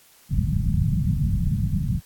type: low-pass noise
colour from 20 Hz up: white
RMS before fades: -22 dBFS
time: 0.29-2.01 s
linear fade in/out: 50 ms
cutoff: 190 Hz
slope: 48 dB/octave
effects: white hiss -54 dBFS RMS until 2.05 s + AAC 64 kbps